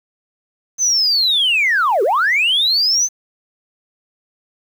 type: linear two-way sweep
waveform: sine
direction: down then up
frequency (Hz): 6272 to 366.7 to 6272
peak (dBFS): -11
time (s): 0.78-3.09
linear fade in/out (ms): 50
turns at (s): 2.03
effects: tanh soft clip ceiling -9 dBFS + 7-bit